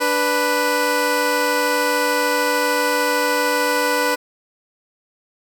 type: tone pair together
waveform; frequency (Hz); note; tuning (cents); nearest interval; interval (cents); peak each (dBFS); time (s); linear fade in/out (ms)
15% pulse; 293.7 / 493.9; D4 / B4; 0 / 0; major sixth; 900; -17 / -11; 0-4.16; 20
effects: none